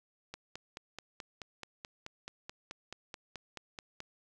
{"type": "click train", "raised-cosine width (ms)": 0.2, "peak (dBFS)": -25, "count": 18, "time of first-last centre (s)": [0.34, 4.004], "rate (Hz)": 4.64, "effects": []}